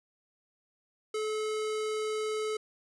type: tone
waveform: square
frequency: 431.3 Hz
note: A4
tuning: 35 cents flat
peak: -31 dBFS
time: 1.14-2.57 s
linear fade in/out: 5 ms
effects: resampled to 24000 Hz